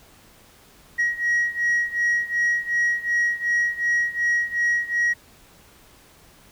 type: beating tone pair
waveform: sine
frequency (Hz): 1899 / 1901.7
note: A#6 / A#6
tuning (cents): +32 / +34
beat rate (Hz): 2.7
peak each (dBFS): -20 / -22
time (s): 0.98-5.14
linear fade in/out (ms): 20
effects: tanh soft clip ceiling -16 dBFS + pink hiss -52 dBFS RMS until 6.51 s